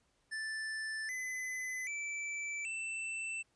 square tone with pitch steps, 1760 / 2022 / 2322 / 2668 Hz, A6 / B6 / D7 / E7, 0 / +40 / -20 / +20 cents, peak -38 dBFS, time 0.31-3.43 s, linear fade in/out 20 ms, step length 780 ms, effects pink hiss -75 dBFS RMS until 3.55 s + resampled to 22050 Hz

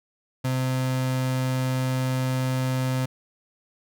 35% pulse tone, 129.4 Hz, C3, 19 cents flat, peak -21 dBFS, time 0.44-3.06 s, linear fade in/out 10 ms, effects none

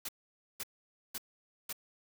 white noise bursts, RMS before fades -39 dBFS, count 4, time 0.05-1.728 s, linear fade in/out 5 ms, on 37 ms, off 510 ms, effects none

